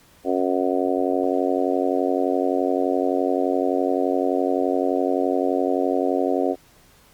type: harmonic tone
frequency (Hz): 91.7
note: F#2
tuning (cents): -15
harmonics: 3 / 4 / 5 / 6 / 7 / 8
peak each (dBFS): -24 / -25 / -26 / -27 / -27 / -28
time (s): 0.24-6.56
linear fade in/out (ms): 50
effects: pink hiss -54 dBFS RMS until 7.13 s + Opus 48 kbps